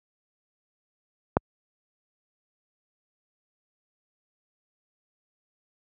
click, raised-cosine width 1 ms, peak -4 dBFS, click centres 1.369 s, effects high-pass 60 Hz 12 dB/octave

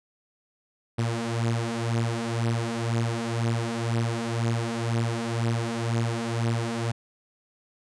sawtooth beating tone pair, 114.7 / 116.7 Hz, A#2 / A#2, -28 / +2 cents, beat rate 2 Hz, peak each -25 / -23 dBFS, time 0.98-6.92 s, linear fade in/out 10 ms, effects resampled to 22050 Hz

